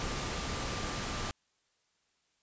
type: tone in noise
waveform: sine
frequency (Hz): 1191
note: D6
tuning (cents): +24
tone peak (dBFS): -46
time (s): 0-1.31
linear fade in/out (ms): 0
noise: pink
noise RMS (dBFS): -36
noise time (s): 0-1.31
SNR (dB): -13
effects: white hiss -75 dBFS RMS until 2.42 s + resampled to 16000 Hz